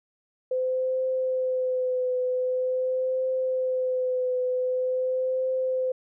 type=tone with vibrato; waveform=sine; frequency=511 Hz; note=C5; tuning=41 cents flat; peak=-23 dBFS; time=0.51-5.92 s; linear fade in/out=5 ms; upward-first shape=triangle; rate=0.45 Hz; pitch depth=26 cents each way; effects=none